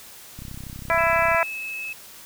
click train, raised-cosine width 5 ms, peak -25 dBFS, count 32, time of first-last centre 0.39-1.347 s, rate 32.4 Hz
harmonic tone, 333 Hz, E4, 18 cents sharp, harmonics 2 / 3 / 4 / 5 / 6 / 7, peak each -22 / -24 / -25 / -26 / -27 / -27 dBFS, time 0.9-1.43 s, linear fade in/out 0 ms
sine tone with pitch glide, 2621 to 2594 Hz, E7 to E7, -11 to -28 cents, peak -29 dBFS, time 0.98-1.93 s, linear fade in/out 5 ms, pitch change -17 cents, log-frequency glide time 1.24-1.54 s
effects white hiss -44 dBFS RMS until 2.25 s

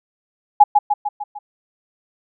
sine tone with echo, 830.6 Hz, G#5, in tune, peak -3 dBFS, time 0.6-0.64 s, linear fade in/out 10 ms, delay 150 ms, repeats 5, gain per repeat -5 dB, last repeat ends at 1.39 s, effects none

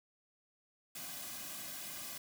white noise with comb filter, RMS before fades -45 dBFS, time 0.95-2.18 s, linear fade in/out 5 ms, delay 2.2 ms, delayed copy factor -0.9, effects none

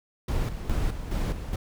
brown noise with tremolo, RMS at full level -26 dBFS, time 0.28-1.56 s, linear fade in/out 5 ms, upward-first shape square, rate 2.4 Hz, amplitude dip 60%, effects none

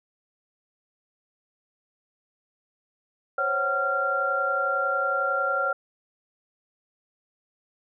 sine tone cluster, 522 / 553 / 751 / 1383 Hz, C5 / C#5 / F#5 / F6, -4 / -4 / +26 / -17 cents, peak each -33 / -29 / -32 / -24 dBFS, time 3.38-5.73 s, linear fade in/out 5 ms, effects none

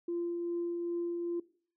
sine tone with tremolo, 344.3 Hz, F4, 25 cents flat, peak -30 dBFS, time 0.08-1.4 s, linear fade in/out 5 ms, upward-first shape triangle, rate 2.5 Hz, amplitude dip 30%, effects noise-tail reverb RT60 0.5 s tail -20 dB re dry + tanh soft clip ceiling -27 dBFS

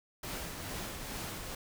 pink noise with tremolo, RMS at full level -39 dBFS, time 0.23-1.55 s, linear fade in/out 5 ms, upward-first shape triangle, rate 2.3 Hz, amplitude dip 40%, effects none

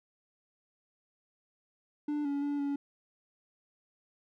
triangle tone with pitch steps, 295.4 / 283.2 / 287.7 / 282.8 Hz, D4 / C#4 / D4 / C#4, +10 / +37 / -36 / +35 cents, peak -28 dBFS, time 2.08-2.76 s, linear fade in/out 5 ms, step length 170 ms, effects none

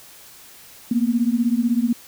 sine beating tone pair, 230.2 / 246.2 Hz, A#3 / B3, -22 / -5 cents, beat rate 16 Hz, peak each -19 / -20 dBFS, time 0.91-1.93 s, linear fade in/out 5 ms, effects white hiss -45 dBFS RMS until 2.07 s

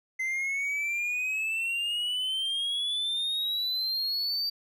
triangle exponential sweep, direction up, 2056 to 4655 Hz, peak -26 dBFS, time 0.19-4.5 s, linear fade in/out 10 ms, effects none

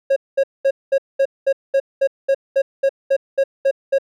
triangle tone bursts, 545 Hz, C#5, 29 cents flat, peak -10 dBFS, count 15, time 0.1-3.985 s, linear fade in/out 10 ms, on 63 ms, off 210 ms, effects none

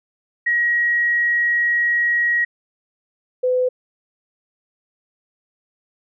sine tone pair in turn, 1900 / 504.8 Hz, A#6 / B4, +33 / +38 cents, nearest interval octave + major seventh, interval 2295 cents, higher first, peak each -15 dBFS, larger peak neither, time 0.46-2.45 / 3.43-3.69 s, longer first, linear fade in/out 10 ms, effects none

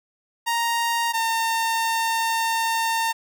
sawtooth tone pair in turn, 932.3 / 908.9 Hz, A#5 / A#5, 0 / -44 cents, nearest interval unison, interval 44 cents, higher first, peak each -17 dBFS, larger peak neither, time 0.46-1.13 / 1.13-3.13 s, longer second, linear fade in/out 20 ms, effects none

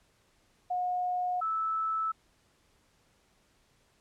sine tone pair in turn, 723 / 1310.8 Hz, F#5 / E6, -40 / -10 cents, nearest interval minor seventh, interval 1030 cents, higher second, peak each -28 dBFS, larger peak neither, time 0.7-1.41 / 1.41-2.12 s, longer neither, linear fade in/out 10 ms, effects pink hiss -68 dBFS RMS until 4 s + low-pass 10000 Hz 12 dB/octave

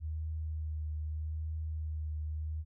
sine tone with vibrato, 77.78 Hz, D#2, in tune, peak -34 dBFS, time 0-2.65 s, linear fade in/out 50 ms, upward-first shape triangle, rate 0.8 Hz, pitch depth 26 cents each way, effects none

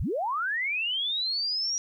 sine linear sweep, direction up, 31.87 to 5780 Hz, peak -26 dBFS, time 0-1.78 s, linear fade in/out 0 ms, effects 11-bit

